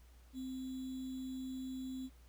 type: tone with sample-and-hold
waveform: sine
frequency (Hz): 260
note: C4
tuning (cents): -11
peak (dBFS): -40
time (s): 0.33-2.1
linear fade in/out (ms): 50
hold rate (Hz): 3675
effects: added 60 Hz sine -58 dBFS peak until 2.28 s + pink hiss -69 dBFS RMS until 2.28 s